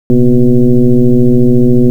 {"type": "tone with frequency modulation", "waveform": "sine", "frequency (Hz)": 118, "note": "A#2", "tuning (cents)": 22, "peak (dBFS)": -3, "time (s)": [0.1, 1.9], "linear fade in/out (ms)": 0, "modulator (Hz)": 125, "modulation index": 2.1, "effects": ["7-bit"]}